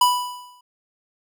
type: tone with exponential decay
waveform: square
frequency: 987.8 Hz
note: B5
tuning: in tune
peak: -12 dBFS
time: 0.01-0.61 s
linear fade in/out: 5 ms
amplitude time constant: 130 ms
effects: none